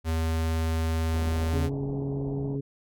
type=tone; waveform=square; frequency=81 Hz; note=E2; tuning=30 cents flat; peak=-25 dBFS; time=0.04-1.7 s; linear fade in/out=50 ms
type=low-pass noise; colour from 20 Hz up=pink; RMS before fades=-40 dBFS; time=1.1-2.59 s; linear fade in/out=50 ms; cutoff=880 Hz; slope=48 dB/octave
type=harmonic tone; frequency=138.59 Hz; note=C#3; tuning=in tune; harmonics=1 / 2 / 3; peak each=-30 / -33 / -35 dBFS; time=1.53-2.61 s; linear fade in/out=10 ms
effects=none